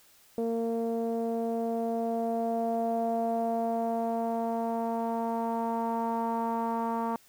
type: tone with low-pass filter sweep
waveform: sawtooth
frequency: 229.4 Hz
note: A#3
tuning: 28 cents flat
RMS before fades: -30 dBFS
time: 0.38-7.16 s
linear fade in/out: 0 ms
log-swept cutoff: 540 to 1000 Hz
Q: 5
effects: white hiss -60 dBFS RMS until 7.28 s